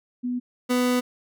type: tone pair in turn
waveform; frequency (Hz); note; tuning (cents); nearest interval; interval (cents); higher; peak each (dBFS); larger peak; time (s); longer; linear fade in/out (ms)
sine / 30% pulse; 246.9 / 248.5; B3 / B3; 0 / +11; unison; 11; second; -24 / -17; second; 0.23-0.4 / 0.69-1.01; second; 20
effects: none